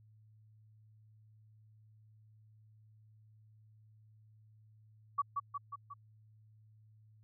sine tone with echo, 1136 Hz, C#6, 42 cents sharp, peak -28 dBFS, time 5.18-5.22 s, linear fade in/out 10 ms, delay 180 ms, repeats 4, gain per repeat -4 dB, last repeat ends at 5.94 s, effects added 108 Hz sine -60 dBFS peak until 7.23 s

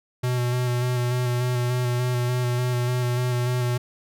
square tone with vibrato, 123.6 Hz, B2, 2 cents sharp, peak -22 dBFS, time 0.23-3.78 s, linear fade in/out 10 ms, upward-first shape square, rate 3.4 Hz, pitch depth 18 cents each way, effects none

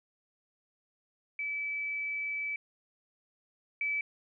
sine tone pair in turn, 2303 / 2303 Hz, D7 / D7, -34 / -34 cents, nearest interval unison, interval 0 cents, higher neither, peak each -32 / -29 dBFS, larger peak second, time 1.39-2.56 / 3.81-4.01 s, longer first, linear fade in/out 2 ms, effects none

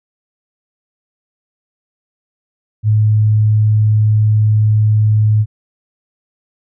sine tone, 107.3 Hz, A2, 43 cents flat, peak -8 dBFS, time 2.83-5.46 s, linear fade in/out 50 ms, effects none

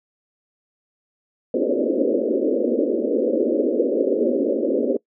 white band-pass noise, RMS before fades -20 dBFS, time 1.54-4.97 s, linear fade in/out 5 ms, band 230 to 570 Hz, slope 96 dB/octave, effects noise-tail reverb RT60 0.1 s tail -23 dB re dry

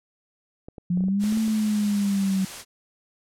clicks, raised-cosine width 2 ms, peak -26 dBFS, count 10, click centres 0.685 / 0.782 / 0.974 / 1.007 / 1.039 / 1.084 / 1.239 / 1.324 / 1.373 / 1.48 s
sine exponential two-way sweep, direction up then down, 174.3 to 222.2 to 189.2 Hz, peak -20 dBFS, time 0.9-2.45 s, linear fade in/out 5 ms, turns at 1.38 s
white noise, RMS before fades -37 dBFS, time 1.19-2.65 s, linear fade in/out 50 ms
effects low-pass 10000 Hz 12 dB/octave

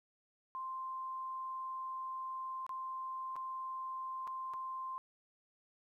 sine tone with dropouts, 1046.5 Hz, C6, in tune, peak -39 dBFS, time 0.55-4.98 s, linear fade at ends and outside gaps 0 ms, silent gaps 2.665-2.693 / 3.357-3.364 / 4.272-4.276 / 4.536-4.54 s, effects 13-bit

